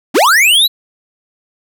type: linear sweep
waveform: square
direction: up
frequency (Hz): 188 to 4071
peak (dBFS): -7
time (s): 0.14-0.68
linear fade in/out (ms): 20
effects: none